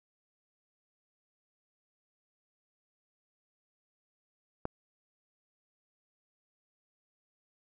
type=click; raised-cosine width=1 ms; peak=-19 dBFS; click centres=4.654 s; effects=none